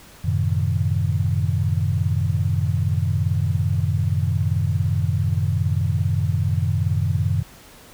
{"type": "chord", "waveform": "sine", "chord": "F# diminished seventh", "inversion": "none", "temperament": "equal", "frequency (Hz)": [92.5, 110, 130.81, 155.56], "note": ["F#2", "A2", "C3", "Eb3"], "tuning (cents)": [0, 0, 0, 0], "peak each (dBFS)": [-21, -24, -25, -25], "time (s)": [0.24, 7.43], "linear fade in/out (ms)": 10, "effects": ["pink hiss -46 dBFS RMS until 7.93 s"]}